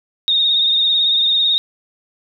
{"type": "tone with vibrato", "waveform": "sine", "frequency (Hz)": 3700, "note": "A#7", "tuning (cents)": -14, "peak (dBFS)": -12, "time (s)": [0.28, 1.58], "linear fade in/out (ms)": 0, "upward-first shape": "triangle", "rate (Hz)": 18, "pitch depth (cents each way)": 49, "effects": []}